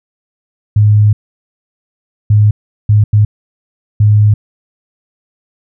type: tone bursts at uneven times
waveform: sine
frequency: 105.2 Hz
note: G#2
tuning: 23 cents sharp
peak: -4 dBFS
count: 5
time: 0.76-1.13 / 2.3-2.51 / 2.89-3.04 / 3.13-3.25 / 4-4.34 s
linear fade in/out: 5 ms
effects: none